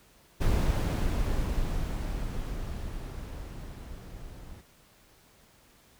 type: noise with level ramp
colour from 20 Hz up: brown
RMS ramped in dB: -24 to -45 dBFS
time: 0.4-4.62 s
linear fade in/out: 20 ms
effects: pink hiss -60 dBFS RMS until 5.99 s